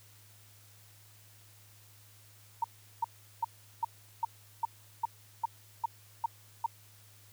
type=tone bursts; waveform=sine; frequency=923 Hz; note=A#5; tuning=17 cents flat; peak=-26 dBFS; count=11; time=2.62-6.662 s; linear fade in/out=5 ms; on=22 ms; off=380 ms; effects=added 104 Hz sine -59 dBFS peak until 7.32 s + white hiss -60 dBFS RMS until 7.32 s